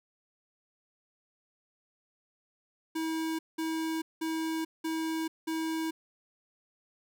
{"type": "tone bursts", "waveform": "square", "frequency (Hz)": 321.6, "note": "E4", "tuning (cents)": -43, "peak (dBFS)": -31, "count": 5, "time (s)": [2.95, 5.91], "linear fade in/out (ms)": 10, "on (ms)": 440, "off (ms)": 190, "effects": []}